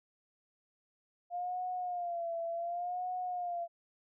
sine tone with vibrato, 700 Hz, F5, 4 cents sharp, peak -34 dBFS, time 1.3-3.68 s, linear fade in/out 50 ms, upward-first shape sine, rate 0.68 Hz, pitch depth 75 cents each way, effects none

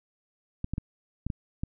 clicks, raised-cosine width 5 ms, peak -18 dBFS, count 6, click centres 0.644 / 0.736 / 0.781 / 1.266 / 1.302 / 1.635 s, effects none

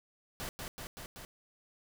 pink noise with echo, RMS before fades -40 dBFS, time 0.4-0.49 s, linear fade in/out 0 ms, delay 190 ms, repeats 4, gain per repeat -2 dB, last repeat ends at 1.25 s, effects none

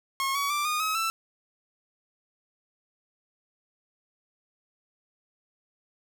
sawtooth tone with pitch steps, 1084 / 1129.4 / 1176.7 / 1225.9 / 1277.2 / 1330.7 Hz, C#6 / C#6 / D6 / D#6 / D#6 / E6, -39 / +32 / +3 / -26 / +45 / +16 cents, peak -22 dBFS, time 0.2-1.1 s, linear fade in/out 0 ms, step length 150 ms, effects none

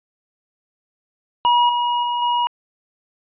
square tone with level steps, 963 Hz, B5, 44 cents flat, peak -13 / -18 / -20 / -17 dBFS, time 1.45-2.47 s, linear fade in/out 0 ms, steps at 1.69 / 2.03 / 2.22 s, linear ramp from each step 2 ms, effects resampled to 8000 Hz

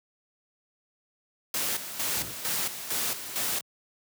white noise with tremolo, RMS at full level -29 dBFS, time 1.54-3.61 s, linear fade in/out 2 ms, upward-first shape square, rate 2.2 Hz, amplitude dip 65%
brown noise, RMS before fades -38 dBFS, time 2.14-2.35 s, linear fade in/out 50 ms
effects high-pass 100 Hz 12 dB/octave

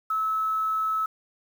sine tone with quantisation, 1300 Hz, E6, 24 cents flat, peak -23 dBFS, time 0.1-1.06 s, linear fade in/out 5 ms, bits 8, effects none

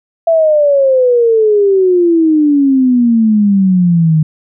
sine exponential sweep, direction down, 670 to 153.3 Hz, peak -6 dBFS, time 0.27-4.23 s, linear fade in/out 5 ms, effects none

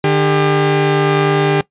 sawtooth tone pair together, 149.91 / 400.2 Hz, D3 / G4, +36 / +36 cents, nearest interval octave + perfect fourth, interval 1700 cents, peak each -10 dBFS, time 0.04-1.61 s, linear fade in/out 2 ms, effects noise-tail reverb RT60 0.1 s tail -19 dB re dry + resampled to 8000 Hz

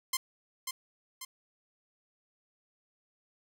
5% pulse tone with echo, 1048 Hz, C6, 2 cents sharp, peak -16 dBFS, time 0.13-0.17 s, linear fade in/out 5 ms, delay 540 ms, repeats 2, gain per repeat -6 dB, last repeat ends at 1.25 s, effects none

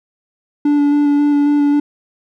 triangle tone with vibrato, 290 Hz, D4, 22 cents flat, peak -8 dBFS, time 0.65-1.8 s, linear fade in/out 5 ms, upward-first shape square, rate 3.7 Hz, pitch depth 11 cents each way, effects none

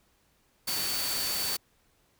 sine tone in noise, 4519 Hz, C#8, 33 cents sharp, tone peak -33 dBFS, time 0.67-1.57 s, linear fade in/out 10 ms, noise white, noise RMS -32 dBFS, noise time 0.67-1.57 s, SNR -4 dB, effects pink hiss -68 dBFS RMS until 2.19 s

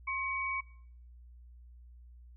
sine tone pair together, 1068.2 / 2261 Hz, C6 / C#7, +36 / +34 cents, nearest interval octave + minor second, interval 1298 cents, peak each -36 / -34 dBFS, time 0.07-0.61 s, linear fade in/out 10 ms, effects noise-tail reverb RT60 0.6 s tail -20 dB re dry + added 60 Hz sine -51 dBFS peak until 2.36 s

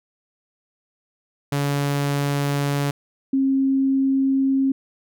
sawtooth / sine tone pair in turn, 142.3 / 269.1 Hz, C#3 / C4, +46 / +49 cents, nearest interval major seventh, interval 1103 cents, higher second, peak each -16 dBFS, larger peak neither, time 1.52-2.91 / 3.33-4.72 s, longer neither, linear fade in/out 5 ms, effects none

